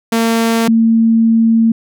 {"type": "tone pair in turn", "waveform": ["sawtooth", "sine"], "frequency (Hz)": [228, 226.6], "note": ["A#3", "A#3"], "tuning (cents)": [-38, -49], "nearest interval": "unison", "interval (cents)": 11, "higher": "first", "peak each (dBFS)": -7, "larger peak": "neither", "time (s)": [[0.12, 0.68], [0.68, 1.72]], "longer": "second", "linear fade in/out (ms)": 5, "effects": []}